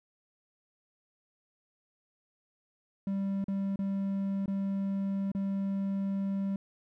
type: tone with dropouts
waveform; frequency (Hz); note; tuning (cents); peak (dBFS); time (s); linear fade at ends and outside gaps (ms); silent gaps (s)
triangle; 196; G3; 0; -27; 3.07-6.56; 2; 3.442-3.482 / 3.759-3.79 / 4.459-4.479 / 5.317-5.349
effects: none